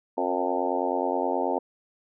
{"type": "harmonic tone with a mistuned harmonic", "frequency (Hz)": 89.4, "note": "F2", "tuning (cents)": 41, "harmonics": [3, 4, 5, 6, 7, 8, 9, 10], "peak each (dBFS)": [-32, -32, -32, -32, -32, -32, -32, -32], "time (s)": [0.17, 1.59], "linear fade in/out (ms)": 10, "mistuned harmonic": 5, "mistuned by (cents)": 36, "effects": []}